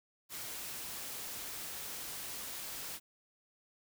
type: noise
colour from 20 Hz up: white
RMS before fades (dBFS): -43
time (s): 0.29-3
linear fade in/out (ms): 50
effects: none